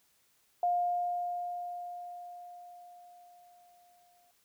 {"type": "tone with exponential decay", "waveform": "sine", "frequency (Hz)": 707, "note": "F5", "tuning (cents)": 21, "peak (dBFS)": -25, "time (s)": [0.63, 4.31], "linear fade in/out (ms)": 2, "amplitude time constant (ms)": 800, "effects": ["white hiss -70 dBFS RMS until 4.44 s"]}